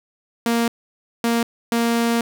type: tone bursts at uneven times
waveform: sawtooth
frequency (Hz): 233.1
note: A#3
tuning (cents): 0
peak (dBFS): -13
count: 3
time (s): 0.46-0.68 / 1.24-1.43 / 1.72-2.21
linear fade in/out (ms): 2
effects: none